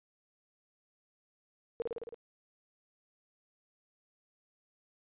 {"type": "tone with echo", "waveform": "sine", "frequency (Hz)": 466.2, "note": "A#4", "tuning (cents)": 0, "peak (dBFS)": -30, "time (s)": [1.8, 1.82], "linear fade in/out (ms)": 0, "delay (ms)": 54, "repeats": 6, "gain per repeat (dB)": -2, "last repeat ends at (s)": 2.144, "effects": ["resampled to 8000 Hz"]}